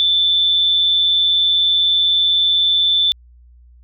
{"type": "tone with amplitude modulation", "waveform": "sine", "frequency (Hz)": 3520, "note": "A7", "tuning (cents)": 0, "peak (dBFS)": -10, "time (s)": [0, 3.12], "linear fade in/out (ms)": 0, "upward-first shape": "sine", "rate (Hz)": 176, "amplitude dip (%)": 40, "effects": ["added 60 Hz sine -43 dBFS peak until 3.83 s"]}